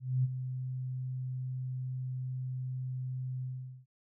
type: tone with ADSR envelope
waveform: sine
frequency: 128.4 Hz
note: C3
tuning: 32 cents flat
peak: -24 dBFS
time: 0-3.86 s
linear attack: 240 ms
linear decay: 30 ms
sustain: -10 dB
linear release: 430 ms
effects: none